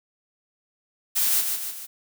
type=noise with echo; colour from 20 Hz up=blue; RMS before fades=-22 dBFS; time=1.15-1.42 s; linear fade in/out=20 ms; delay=150 ms; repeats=3; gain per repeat=-5 dB; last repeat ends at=1.87 s; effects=none